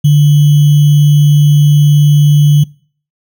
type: tone with sample-and-hold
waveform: sine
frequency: 146.83 Hz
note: D3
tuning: in tune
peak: -3 dBFS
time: 0.04-2.64 s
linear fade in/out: 10 ms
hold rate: 3150 Hz
effects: noise-tail reverb RT60 0.5 s tail -25 dB re dry